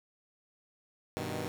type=chord; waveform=10% pulse; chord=G augmented; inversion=none; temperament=equal; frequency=98 / 123.47 / 155.56 Hz; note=G2 / B2 / D#3; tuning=0 / 0 / 0 cents; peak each=-31 dBFS; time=1.17-1.48 s; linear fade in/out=0 ms; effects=none